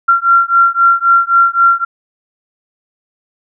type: beating tone pair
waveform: sine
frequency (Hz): 1371 / 1374.8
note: F6 / F6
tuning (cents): -32 / -28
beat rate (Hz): 3.8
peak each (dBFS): -10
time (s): 0.08-1.85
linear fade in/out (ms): 10
effects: none